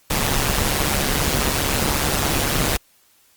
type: noise with amplitude modulation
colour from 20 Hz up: pink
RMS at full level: -17 dBFS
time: 0.1-2.77 s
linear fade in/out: 5 ms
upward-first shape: sine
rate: 141 Hz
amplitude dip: 75%
effects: white hiss -57 dBFS RMS until 3.36 s + Opus 48 kbps